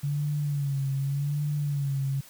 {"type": "tone with vibrato", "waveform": "sine", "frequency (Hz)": 141.8, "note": "C#3", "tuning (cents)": 40, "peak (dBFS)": -25, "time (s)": [0.03, 2.21], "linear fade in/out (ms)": 10, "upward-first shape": "sine", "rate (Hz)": 0.86, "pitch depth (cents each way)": 71, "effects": ["white hiss -51 dBFS RMS until 2.29 s"]}